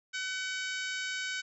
harmonic tone, 755 Hz, F#5, 35 cents sharp, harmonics 2 / 3 / 4 / 5 / 6 / 7 / 8 / 9 / 10, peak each -36 / -40 / -42 / -44 / -46 / -47 / -48 / -49 / -50 dBFS, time 0.13-1.42 s, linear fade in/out 20 ms, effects none

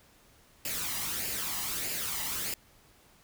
white noise with flanger, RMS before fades -34 dBFS, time 0.65-2.54 s, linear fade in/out 2 ms, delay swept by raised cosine 0.41 to 1.03 ms, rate 1.6 Hz, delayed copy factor +0.55, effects pink hiss -61 dBFS RMS until 3.23 s

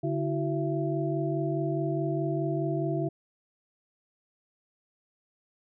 sine tone cluster, 144.7 / 329.6 / 374.4 / 670 Hz, D3 / E4 / F#4 / E5, -25 / 0 / +20 / +28 cents, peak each -30 / -31 / -33 / -34 dBFS, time 0.03-3.09 s, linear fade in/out 10 ms, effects none

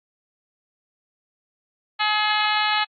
harmonic tone with a mistuned harmonic, 424.2 Hz, G#4, 37 cents sharp, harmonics 2 / 3 / 4 / 5 / 6 / 7 / 8 / 9 / 10, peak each -24 / -26 / -27 / -28 / -29 / -29 / -30 / -31 / -31 dBFS, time 1.99-2.85 s, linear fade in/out 20 ms, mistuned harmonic 9, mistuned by +32 cents, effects AAC 32 kbps

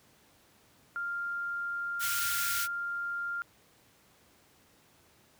sine tone, 1396.9 Hz, F6, in tune, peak -32 dBFS, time 0.96-3.42 s, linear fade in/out 0 ms
white band-stop noise, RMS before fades -33 dBFS, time 1.99-2.68 s, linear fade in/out 50 ms, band 130 to 1200 Hz, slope 96 dB/octave
effects pink hiss -63 dBFS RMS until 5.39 s + high-pass 80 Hz 12 dB/octave

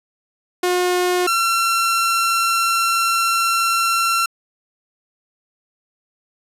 sawtooth tone pair in turn, 359.6 / 1357.7 Hz, F#4 / F6, -49 / -49 cents, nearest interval octave + major seventh, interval 2300 cents, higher second, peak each -12 / -12 dBFS, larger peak neither, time 0.63-1.27 / 1.27-4.26 s, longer second, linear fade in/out 5 ms, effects resampled to 32000 Hz

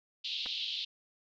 white band-pass noise, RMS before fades -37 dBFS, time 0.24-0.85 s, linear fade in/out 10 ms, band 2900 to 4200 Hz, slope 48 dB/octave
clicks, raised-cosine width 0.3 ms, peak -27 dBFS, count 2, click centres 0.459 / 0.463 s
effects none

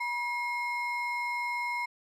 triangle ring-modulated tone, 1556 Hz, G6, 13 cents flat, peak -25 dBFS, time 0-1.86 s, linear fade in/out 10 ms, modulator 591 Hz, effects none

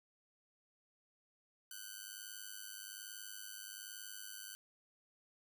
5% pulse ring-modulated tone, 1510 Hz, F#6, 35 cents sharp, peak -33 dBFS, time 1.71-4.55 s, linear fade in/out 0 ms, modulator 50.6 Hz, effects none

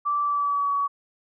sine tone with pitch glide, 1165 to 1131.2 Hz, D6 to C#6, -14 to +35 cents, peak -21 dBFS, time 0.05-0.88 s, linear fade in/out 20 ms, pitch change -51 cents, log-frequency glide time 0.22-0.73 s, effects none

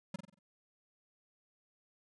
square tone with echo, 190 Hz, F#3, 46 cents sharp, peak -36 dBFS, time 0.14-0.16 s, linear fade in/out 5 ms, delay 46 ms, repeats 5, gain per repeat -7 dB, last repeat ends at 0.39 s, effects resampled to 24000 Hz

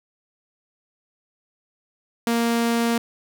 sawtooth tone, 233.1 Hz, A#3, in tune, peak -15 dBFS, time 2.27-2.98 s, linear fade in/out 2 ms, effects none

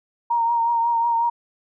sine tone with vibrato, 932.3 Hz, A#5, in tune, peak -17 dBFS, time 0.3-1.3 s, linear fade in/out 10 ms, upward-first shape triangle, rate 5.5 Hz, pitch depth 34 cents each way, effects none

